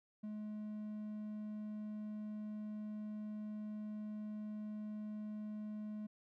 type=tone; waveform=triangle; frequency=212.1 Hz; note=G#3; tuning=37 cents sharp; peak=-40 dBFS; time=0.23-6.07 s; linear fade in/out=10 ms; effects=none